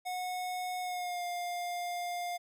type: tone with pitch glide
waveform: square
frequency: 730 to 704.7 Hz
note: F#5 to F5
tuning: -24 to +15 cents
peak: -35 dBFS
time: 0.05-2.38 s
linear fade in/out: 20 ms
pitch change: -61 cents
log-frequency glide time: 0.81-1.24 s
effects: none